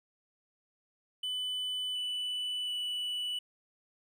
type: tone with pitch steps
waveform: triangle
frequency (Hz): 3000 / 2981 / 2962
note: F#7 / F#7 / F#7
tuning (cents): +23 / +12 / +1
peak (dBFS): -31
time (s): 1.23-3.39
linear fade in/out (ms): 5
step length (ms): 720
effects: none